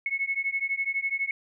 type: beating tone pair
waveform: sine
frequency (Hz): 2189 / 2201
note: C#7 / C#7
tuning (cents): -22 / -13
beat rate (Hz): 12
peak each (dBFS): -29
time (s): 0.06-1.31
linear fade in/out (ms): 2
effects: none